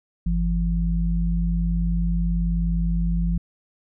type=tone pair together; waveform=sine; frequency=50.54 / 170 Hz; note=G#1 / F3; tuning=-46 / -46 cents; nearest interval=octave + major sixth; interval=2100 cents; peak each=-21 / -23 dBFS; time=0.26-3.38 s; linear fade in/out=5 ms; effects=none